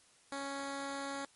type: tone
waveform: 10% pulse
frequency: 277.2 Hz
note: C#4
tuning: in tune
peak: -30 dBFS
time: 0.32-1.25 s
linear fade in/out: 2 ms
effects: white hiss -65 dBFS RMS until 1.35 s + MP3 48 kbps